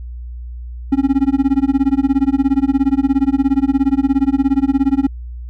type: tone with tremolo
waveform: triangle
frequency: 272.8 Hz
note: C#4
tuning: 28 cents flat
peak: -6 dBFS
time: 0.92-5.07 s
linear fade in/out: 5 ms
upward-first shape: sine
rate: 17 Hz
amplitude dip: 100%
effects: added 60 Hz sine -26 dBFS peak until 5.49 s